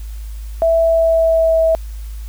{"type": "tone with pitch glide", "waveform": "sine", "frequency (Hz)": [659.3, 650.2], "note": ["E5", "E5"], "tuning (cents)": [0, -24], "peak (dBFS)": -10, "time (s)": [0.62, 1.75], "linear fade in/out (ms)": 0, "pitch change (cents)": -24, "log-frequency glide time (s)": [0.82, 1.6], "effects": ["added 53 Hz sine -25 dBFS peak until 2.28 s", "white hiss -46 dBFS RMS until 2.28 s"]}